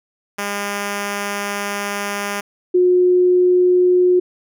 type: tone pair in turn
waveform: 5% pulse / sine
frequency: 202.7 / 361.2 Hz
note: G#3 / F#4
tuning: -42 / -42 cents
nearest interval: minor seventh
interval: 1000 cents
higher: second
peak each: -10 dBFS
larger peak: neither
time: 0.38-2.41 / 2.74-4.2 s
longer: first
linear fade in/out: 10 ms
effects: none